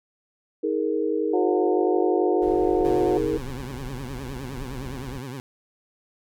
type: chord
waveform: sine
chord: D# suspended fourth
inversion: none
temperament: equal with one note detuned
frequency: 316.4 / 415.3 / 466.2 Hz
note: D#4 / G#4 / A#4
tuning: +29 / 0 / 0 cents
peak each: -26 dBFS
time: 0.63-3.38 s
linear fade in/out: 10 ms
type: harmonic tone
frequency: 181.5 Hz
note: F#3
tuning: 33 cents flat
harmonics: 2 / 3 / 4 / 5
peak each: -22 / -31 / -28 / -37 dBFS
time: 1.33-3.18 s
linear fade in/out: 10 ms
type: noise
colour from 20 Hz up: brown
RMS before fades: -37 dBFS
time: 2.41-5.2 s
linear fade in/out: 20 ms
type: tone with vibrato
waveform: 20% pulse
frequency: 130.81 Hz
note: C3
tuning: in tune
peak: -28 dBFS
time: 2.85-5.4 s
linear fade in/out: 0 ms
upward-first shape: triangle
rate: 9.7 Hz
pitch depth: 170 cents each way
effects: none